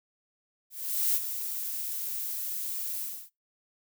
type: noise with ADSR envelope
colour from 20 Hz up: violet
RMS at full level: -25 dBFS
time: 0.7-3.3 s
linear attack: 450 ms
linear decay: 39 ms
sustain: -9 dB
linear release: 290 ms
effects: noise-tail reverb RT60 0.2 s tail -23 dB re dry